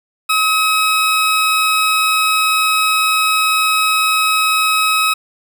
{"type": "tone", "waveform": "20% pulse", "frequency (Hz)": 1277, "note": "D#6", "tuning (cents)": 45, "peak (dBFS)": -7, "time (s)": [0.29, 5.14], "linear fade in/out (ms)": 10, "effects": ["8-bit"]}